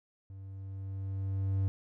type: tone with level ramp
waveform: triangle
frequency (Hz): 96.8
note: G2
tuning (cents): -21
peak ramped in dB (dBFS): -42 to -24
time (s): 0.3-1.68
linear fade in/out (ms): 0
effects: none